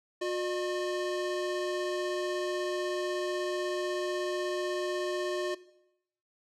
square tone pair together, 360 / 605.4 Hz, F#4 / D#5, -47 / -48 cents, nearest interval major sixth, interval 899 cents, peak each -32 / -36 dBFS, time 0.21-5.55 s, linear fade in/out 10 ms, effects noise-tail reverb RT60 0.8 s tail -18 dB re dry + low-pass 7000 Hz 12 dB/octave

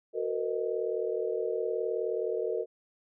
sine chord, B major seventh, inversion second, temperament equal with one note detuned, 370 / 454.7 / 493.9 / 622.3 Hz, F#4 / A#4 / B4 / D#5, 0 / -43 / 0 / 0 cents, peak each -35 / -31 / -36 / -37 dBFS, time 0.13-2.66 s, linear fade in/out 50 ms, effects none

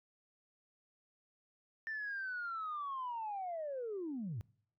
sine linear sweep, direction down, 1794 to 92.5 Hz, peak -37 dBFS, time 1.87-4.41 s, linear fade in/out 0 ms, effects noise-tail reverb RT60 0.6 s tail -24 dB re dry + tanh soft clip ceiling -34 dBFS

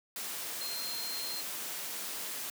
sine tone in noise, 4186 Hz, C8, in tune, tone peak -38 dBFS, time 0.61-1.41 s, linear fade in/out 2 ms, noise white, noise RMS -39 dBFS, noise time 0.16-2.5 s, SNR -2 dB, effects high-pass 200 Hz 12 dB/octave

